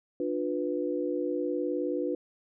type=chord; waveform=sine; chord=B diminished; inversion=first; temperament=just; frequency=296.3 / 355.6 / 493.9 Hz; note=D4 / F4 / B4; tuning=+15 / +31 / 0 cents; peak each=-32 dBFS; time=0.2-2.15 s; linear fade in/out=2 ms; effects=none